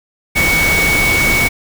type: tone in noise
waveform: sine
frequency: 2231 Hz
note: C#7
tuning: 11 cents sharp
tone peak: -12 dBFS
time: 0.35-1.49 s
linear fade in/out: 20 ms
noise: pink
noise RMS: -17 dBFS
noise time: 0.35-1.49 s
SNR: +2 dB
effects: none